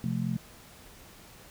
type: chord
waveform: sine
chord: F major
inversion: second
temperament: just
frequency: 130.96 / 174.61 / 218.3 Hz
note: C3 / F3 / A3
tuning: +2 / 0 / -13 cents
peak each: -32 dBFS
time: 0.04-0.37 s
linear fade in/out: 2 ms
effects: pink hiss -52 dBFS RMS until 1.5 s